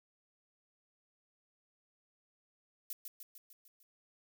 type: noise with echo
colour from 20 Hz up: violet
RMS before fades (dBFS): -41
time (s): 2.9-2.93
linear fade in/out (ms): 2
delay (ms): 150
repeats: 6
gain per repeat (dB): -4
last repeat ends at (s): 3.83
effects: none